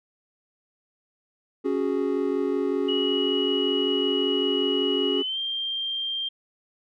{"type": "chord", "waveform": "triangle", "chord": "C# suspended fourth", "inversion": "none", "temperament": "equal", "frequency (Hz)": [277.2, 370, 415.3], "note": ["C#4", "F#4", "G#4"], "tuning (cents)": [0, 0, 0], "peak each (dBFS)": -25, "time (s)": [1.64, 5.23], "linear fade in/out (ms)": 20}
{"type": "tone with pitch glide", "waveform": "sine", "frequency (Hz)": [2915, 3179], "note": ["F#7", "G7"], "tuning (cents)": [-26, 24], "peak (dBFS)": -26, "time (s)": [2.88, 6.29], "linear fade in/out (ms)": 10, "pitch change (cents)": 150, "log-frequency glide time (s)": [5.15, 5.38]}
{"effects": []}